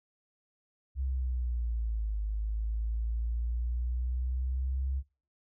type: exponential two-way sweep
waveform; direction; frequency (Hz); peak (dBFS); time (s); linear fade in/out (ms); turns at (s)
sine; down then up; 67.3 to 51.91 to 67.3; -29; 0.95-5.03; 50; 2.19
effects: noise-tail reverb RT60 0.4 s tail -22 dB re dry